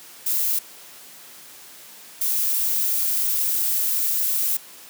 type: noise bursts at uneven times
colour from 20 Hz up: violet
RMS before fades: -22 dBFS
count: 2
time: 0.26-0.59 / 2.21-4.57 s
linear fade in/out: 5 ms
effects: white hiss -44 dBFS RMS until 4.89 s + high-pass 150 Hz 12 dB/octave